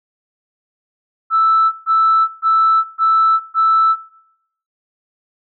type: tone bursts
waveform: sine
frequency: 1318.5 Hz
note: E6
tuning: in tune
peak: -9 dBFS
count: 5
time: 1.3-3.96 s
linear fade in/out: 50 ms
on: 420 ms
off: 140 ms
effects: noise-tail reverb RT60 0.8 s tail -20 dB re dry + tanh soft clip ceiling -5 dBFS